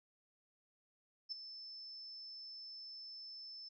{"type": "tone with ADSR envelope", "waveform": "sine", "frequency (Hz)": 5274, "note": "E8", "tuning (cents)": 0, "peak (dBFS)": -37, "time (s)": [1.29, 3.69], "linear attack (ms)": 30, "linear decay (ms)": 10, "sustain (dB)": -11, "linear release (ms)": 11, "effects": []}